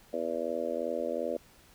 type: harmonic tone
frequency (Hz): 82.7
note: E2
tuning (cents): +6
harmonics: 3 / 4 / 5 / 6 / 7 / 8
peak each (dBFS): -40 / -39 / -40 / -35 / -34 / -41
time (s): 0.13-1.37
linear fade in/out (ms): 5
effects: pink hiss -59 dBFS RMS until 1.74 s